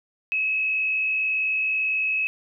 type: tone with frequency modulation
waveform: sine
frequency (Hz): 2573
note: E7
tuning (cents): -43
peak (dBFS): -21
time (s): 0.32-2.27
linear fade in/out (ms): 0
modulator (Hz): 58.2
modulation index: 0.67
effects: none